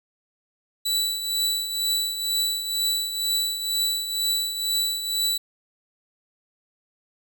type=tone with tremolo; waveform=sawtooth; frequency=3951 Hz; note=B7; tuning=in tune; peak=-17 dBFS; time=0.85-5.38 s; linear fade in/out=10 ms; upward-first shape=triangle; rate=2.1 Hz; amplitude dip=65%; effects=none

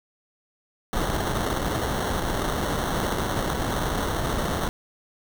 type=noise with sample-and-hold; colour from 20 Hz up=pink; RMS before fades=-26 dBFS; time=0.93-4.69 s; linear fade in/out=0 ms; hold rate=2450 Hz; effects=none

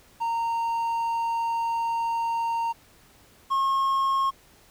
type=tone pair in turn; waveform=triangle; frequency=923 / 1082 Hz; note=A#5 / C#6; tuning=-17 / -42 cents; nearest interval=minor third; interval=275 cents; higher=second; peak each=-22 / -19 dBFS; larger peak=second; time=0.2-2.73 / 3.5-4.31 s; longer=first; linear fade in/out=20 ms; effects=pink hiss -56 dBFS RMS until 4.7 s

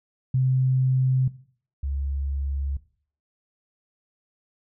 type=tone pair in turn; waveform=sine; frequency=130 / 69.32 Hz; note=C3 / C#2; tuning=-11 / +1 cents; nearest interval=major seventh; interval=1088 cents; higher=first; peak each=-18 / -25 dBFS; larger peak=first; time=0.34-1.28 / 1.83-2.77 s; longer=neither; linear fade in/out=5 ms; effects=noise-tail reverb RT60 0.5 s tail -17 dB re dry

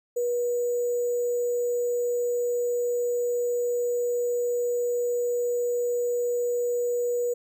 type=tone with sample-and-hold; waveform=sine; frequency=483.8 Hz; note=B4; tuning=36 cents flat; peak=-23 dBFS; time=0.16-7.34 s; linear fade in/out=10 ms; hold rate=7350 Hz; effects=none

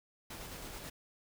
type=noise with tremolo; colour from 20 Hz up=pink; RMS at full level=-45 dBFS; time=0.3-0.9 s; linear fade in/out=5 ms; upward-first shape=square; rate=9.3 Hz; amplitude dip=25%; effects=none

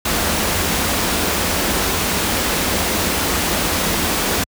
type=band-stop noise; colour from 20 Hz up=pink; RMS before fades=-18 dBFS; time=0.05-4.44 s; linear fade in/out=5 ms; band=100 to 150 Hz; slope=96 dB/octave; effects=high-pass 60 Hz 12 dB/octave

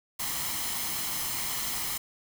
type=noise with comb filter; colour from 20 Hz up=white; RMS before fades=-32 dBFS; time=0.19-1.98 s; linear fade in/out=10 ms; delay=0.97 ms; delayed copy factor=+0.5; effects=none

